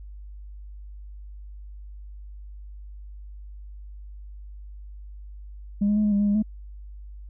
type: tone with pitch steps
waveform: sine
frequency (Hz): 203 / 207.8 / 212.1 / 208.6 / 201.7 / 205.6 / 203.6 / 214.1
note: G#3 / G#3 / G#3 / G#3 / G3 / G#3 / G#3 / A3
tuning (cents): -39 / +1 / +37 / +8 / +50 / -17 / -34 / -47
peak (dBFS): -17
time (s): 5.81-6.426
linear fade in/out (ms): 10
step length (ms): 77
effects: tanh soft clip ceiling -16 dBFS + added 50 Hz sine -38 dBFS peak until 7.29 s